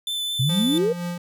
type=tone with vibrato; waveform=45% pulse; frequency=3520 Hz; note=A7; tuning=in tune; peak=-24 dBFS; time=0.07-0.78 s; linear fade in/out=2 ms; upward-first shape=triangle; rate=4.6 Hz; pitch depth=12 cents each way
type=exponential sweep; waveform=sine; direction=up; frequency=119.7 to 504 Hz; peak=-18 dBFS; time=0.39-0.93 s; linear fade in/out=10 ms
type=tone with tremolo; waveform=square; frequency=174.61 Hz; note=F3; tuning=in tune; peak=-26 dBFS; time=0.49-1.18 s; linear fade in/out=5 ms; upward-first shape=sine; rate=3.9 Hz; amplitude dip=45%
effects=none